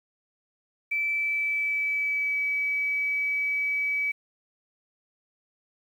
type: tone with pitch glide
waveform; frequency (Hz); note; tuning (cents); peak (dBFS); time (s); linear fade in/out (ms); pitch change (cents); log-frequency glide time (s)
sine; 2321 to 2285; D7 to D7; -21 to -48; -24; 0.91-4.12; 10; -27; 1.11-2.39
effects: 9-bit